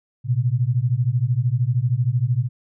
sine beating tone pair, 116.54 / 129.54 Hz, A#2 / C3, 0 / -17 cents, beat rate 13 Hz, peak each -20 / -20 dBFS, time 0.24-2.49 s, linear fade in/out 50 ms, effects none

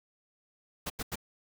pink noise bursts, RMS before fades -35 dBFS, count 3, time 0.86-1.157 s, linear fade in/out 10 ms, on 41 ms, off 87 ms, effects none

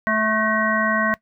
harmonic tone with a mistuned harmonic, 218.2 Hz, A3, 14 cents flat, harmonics 1 / 3 / 5 / 7 / 9, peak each -24 / -24 / -24 / -24 / -24 dBFS, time 0.07-1.14 s, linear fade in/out 0 ms, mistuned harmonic 9, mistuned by -61 cents, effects noise-tail reverb RT60 0.1 s tail -20 dB re dry

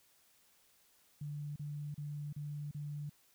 sine tone bursts, 146.83 Hz, D3, in tune, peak -39 dBFS, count 5, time 1.21-3.096 s, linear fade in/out 5 ms, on 350 ms, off 34 ms, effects white hiss -69 dBFS RMS until 3.34 s

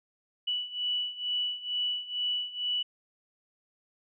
sine beating tone pair, 2955 / 2957.2 Hz, F#7 / F#7, -3 / -2 cents, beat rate 2.2 Hz, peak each -34 / -31 dBFS, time 0.47-2.83 s, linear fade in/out 10 ms, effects none

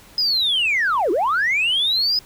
sine linear two-way sweep, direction down then up, 5090 to 315.8 to 5090 Hz, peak -15 dBFS, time 0.18-2.19 s, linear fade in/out 2 ms, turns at 1.11 s, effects tanh soft clip ceiling -13 dBFS + pink hiss -47 dBFS RMS until 2.25 s

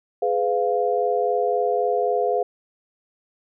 sine chord, F diminished, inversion first, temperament just, 419.1 / 502.9 / 698.5 Hz, Ab4 / Cb5 / F5, +16 / +31 / 0 cents, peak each -23 dBFS, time 0.22-2.43 s, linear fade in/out 5 ms, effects none

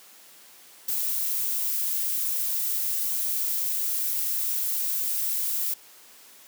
violet noise, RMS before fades -27 dBFS, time 0.88-5.74 s, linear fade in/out 5 ms, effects white hiss -51 dBFS RMS until 6.47 s + high-pass 200 Hz 12 dB/octave

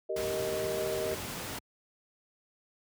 sine chord, Eb major, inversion first, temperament just, 388.9 / 466.7 / 622.3 Hz, G4 / Bb4 / Eb5, -14 / +2 / 0 cents, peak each -35 / -36 / -34 dBFS, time 0.09-1.15 s, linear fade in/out 10 ms
pink noise, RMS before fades -38 dBFS, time 0.16-1.59 s, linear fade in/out 5 ms
effects high-pass 80 Hz 12 dB/octave

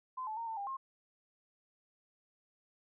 sine tone with pitch steps, 1028 / 868 / 922 / 894 / 802 / 1068 Hz, C6 / A5 / A#5 / A5 / G5 / C6, -31 / -24 / -19 / +27 / +39 / +35 cents, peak -37 dBFS, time 0.17-0.77 s, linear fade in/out 10 ms, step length 100 ms, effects none

